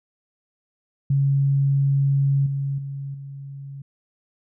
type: tone with level steps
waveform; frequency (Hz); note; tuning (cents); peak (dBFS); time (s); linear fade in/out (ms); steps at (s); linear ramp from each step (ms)
sine; 138.59; C#3; 0; -16 / -22 / -28 / -33; 1.1-3.82; 5; 2.46 / 2.78 / 3.14; 5
effects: none